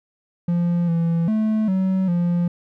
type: tone with pitch steps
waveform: triangle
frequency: 173 / 167.3 / 217.2 / 188.9 / 173.9 Hz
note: F3 / E3 / A3 / F#3 / F3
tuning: -16 / +26 / -22 / +36 / -7 cents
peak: -15 dBFS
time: 0.48-2.48 s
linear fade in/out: 5 ms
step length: 400 ms
effects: none